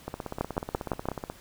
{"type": "two click trains", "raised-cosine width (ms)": 1, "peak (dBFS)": [-19, -12], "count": [21, 5], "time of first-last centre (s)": [[0.08, 1.3], [0.41, 1.087]], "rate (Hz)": [16.4, 5.91], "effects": ["pink hiss -52 dBFS RMS until 1.4 s"]}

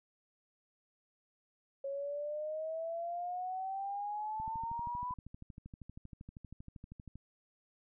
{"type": "exponential sweep", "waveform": "sine", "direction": "up", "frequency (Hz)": [547, 1002], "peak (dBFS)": -36, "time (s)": [1.84, 5.14], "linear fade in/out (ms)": 5}
{"type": "click train", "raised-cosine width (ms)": 5, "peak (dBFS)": -36, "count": 36, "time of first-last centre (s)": [4.4, 7.156], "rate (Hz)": 12.7}
{"effects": []}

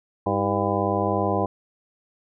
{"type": "harmonic tone with a mistuned harmonic", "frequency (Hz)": 100.2, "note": "G2", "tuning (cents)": 38, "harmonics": [1, 2, 3, 4, 5, 6, 7, 8, 10], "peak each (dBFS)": [-29, -29, -29, -29, -29, -29, -29, -29, -29], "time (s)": [0.26, 1.46], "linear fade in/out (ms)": 5, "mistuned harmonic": 3, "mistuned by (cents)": 99, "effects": []}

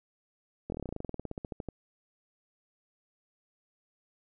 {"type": "slowing click train", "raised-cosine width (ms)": 2, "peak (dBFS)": -23, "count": 22, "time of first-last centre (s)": [0.7, 1.687], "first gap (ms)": 22, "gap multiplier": 1.07, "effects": []}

